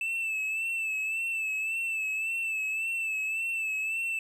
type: tone with vibrato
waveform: triangle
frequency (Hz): 2637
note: E7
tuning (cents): 0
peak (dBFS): -27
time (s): 0.01-4.19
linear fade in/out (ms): 2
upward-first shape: sine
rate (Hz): 1.8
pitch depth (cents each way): 45
effects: none